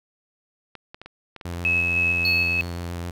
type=clicks; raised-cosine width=0.3 ms; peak=-23 dBFS; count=7; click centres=0.753 / 0.945 / 1.016 / 1.06 / 1.363 / 1.412 / 1.538 s
type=tone with vibrato; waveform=sawtooth; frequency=86.5 Hz; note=F2; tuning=16 cents flat; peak=-25 dBFS; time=1.45-3.11 s; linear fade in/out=5 ms; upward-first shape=square; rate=7.6 Hz; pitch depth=15 cents each way
type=tone with tremolo; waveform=sine; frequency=2578 Hz; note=E7; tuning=39 cents flat; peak=-18 dBFS; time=1.65-2.61 s; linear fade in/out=0 ms; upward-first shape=square; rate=3.2 Hz; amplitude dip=25%
type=tone with exponential decay; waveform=triangle; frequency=4375 Hz; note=C#8; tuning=24 cents flat; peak=-20 dBFS; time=2.25-2.9 s; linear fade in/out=1 ms; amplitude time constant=140 ms
effects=none